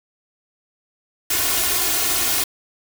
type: noise with comb filter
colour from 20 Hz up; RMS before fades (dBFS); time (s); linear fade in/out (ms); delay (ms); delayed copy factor
white; -20; 1.3-2.44; 5; 2.8; +0.9
effects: none